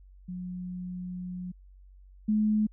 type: tone pair in turn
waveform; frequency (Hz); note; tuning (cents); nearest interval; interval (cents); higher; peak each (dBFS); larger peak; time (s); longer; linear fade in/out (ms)
sine; 180.6 / 213.5; F#3 / G#3; -42 / +48; minor third; 290; second; -34 / -22; second; 0.28-1.52 / 2.28-2.67; first; 10
effects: added 47 Hz sine -50 dBFS peak until 2.72 s